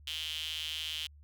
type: tone with high-pass filter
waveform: sawtooth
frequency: 156.9 Hz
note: D#3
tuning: 15 cents sharp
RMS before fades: -38 dBFS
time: 0.07-1.07 s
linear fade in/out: 5 ms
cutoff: 3100 Hz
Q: 7.2
effects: added 73 Hz sine -53 dBFS peak until 1.23 s

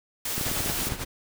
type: noise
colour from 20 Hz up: white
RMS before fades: -30 dBFS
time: 0.25-0.89 s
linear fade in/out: 5 ms
type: clicks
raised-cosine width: 3 ms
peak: -19 dBFS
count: 9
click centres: 0.38 / 0.412 / 0.466 / 0.515 / 0.606 / 0.661 / 0.699 / 0.87 / 0.922 s
type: noise with tremolo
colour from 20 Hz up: pink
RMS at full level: -31 dBFS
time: 0.44-1.05 s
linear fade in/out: 20 ms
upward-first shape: sine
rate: 8.9 Hz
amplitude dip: 65%
effects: none

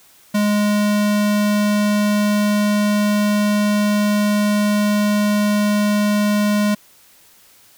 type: tone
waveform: square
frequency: 207.7 Hz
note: G#3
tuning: in tune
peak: -15 dBFS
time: 0.34-6.75 s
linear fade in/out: 10 ms
effects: white hiss -50 dBFS RMS until 7.77 s

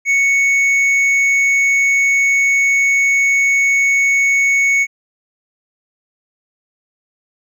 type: tone with hard clipping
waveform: triangle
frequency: 2217 Hz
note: C#7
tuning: in tune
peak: -12 dBFS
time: 0.05-4.87 s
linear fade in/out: 50 ms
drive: 8 dB
effects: none

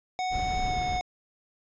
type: tone with pitch glide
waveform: square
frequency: 740 to 731.1 Hz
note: F#5 to F#5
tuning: 0 to -21 cents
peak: -28 dBFS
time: 0.19-1.01 s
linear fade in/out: 0 ms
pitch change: -21 cents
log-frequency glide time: 0.61-0.79 s
type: noise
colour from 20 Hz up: brown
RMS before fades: -33 dBFS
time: 0.3-1.01 s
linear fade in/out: 50 ms
effects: resampled to 16000 Hz

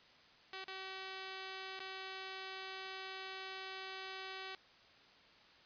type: tone with dropouts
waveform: 5% pulse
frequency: 380.8 Hz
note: F#4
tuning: 50 cents sharp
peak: -33 dBFS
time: 0.53-4.55 s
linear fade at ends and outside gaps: 1 ms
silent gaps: 0.641-0.68 / 1.793-1.802 s
effects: white hiss -63 dBFS RMS until 5.65 s + resampled to 11025 Hz

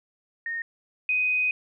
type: tone pair in turn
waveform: sine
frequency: 1845 / 2501 Hz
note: A#6 / D#7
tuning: -18 / +8 cents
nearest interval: perfect fourth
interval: 526 cents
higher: second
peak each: -28 / -21 dBFS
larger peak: second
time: 0.46-0.62 / 1.09-1.51 s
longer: second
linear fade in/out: 2 ms
effects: none

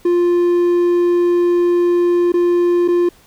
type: tone with dropouts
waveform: triangle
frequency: 350 Hz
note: F4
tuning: 4 cents sharp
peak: -9 dBFS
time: 0.05-3.09 s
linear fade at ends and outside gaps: 5 ms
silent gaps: 2.321-2.339 / 2.879-2.884 s
effects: pink hiss -49 dBFS RMS until 3.26 s

